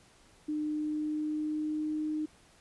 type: tone with pitch glide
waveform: sine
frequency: 302.9 to 307.1 Hz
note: D#4 to D#4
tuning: -46 to -23 cents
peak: -30 dBFS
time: 0.48-2.26 s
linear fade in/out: 10 ms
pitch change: +23 cents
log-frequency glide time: 0.61-2.01 s
effects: pink hiss -61 dBFS RMS until 2.6 s + resampled to 24000 Hz